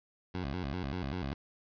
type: tone with vibrato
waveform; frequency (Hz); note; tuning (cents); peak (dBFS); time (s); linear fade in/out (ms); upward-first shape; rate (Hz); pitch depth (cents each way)
15% pulse; 79; D#2; +27; -28; 0.34-1.34; 10; square; 5.1; 250
effects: resampled to 11025 Hz + 10-bit